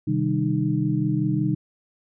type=tone cluster; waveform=sine; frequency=129.9 / 155.1 / 196 / 306.2 Hz; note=C3 / D#3 / G3 / D#4; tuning=-12 / -5 / 0 / -28 cents; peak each=-25 / -25 / -27 / -25 dBFS; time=0.07-1.55 s; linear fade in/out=10 ms; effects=none